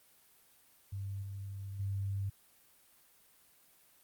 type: tone with level steps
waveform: sine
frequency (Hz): 98.5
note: G2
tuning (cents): +9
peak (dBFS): -37 / -40 / -33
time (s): 0.92-2.3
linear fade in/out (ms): 10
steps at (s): 1.22 / 1.79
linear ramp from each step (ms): 10
effects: white hiss -65 dBFS RMS until 4.03 s + Opus 32 kbps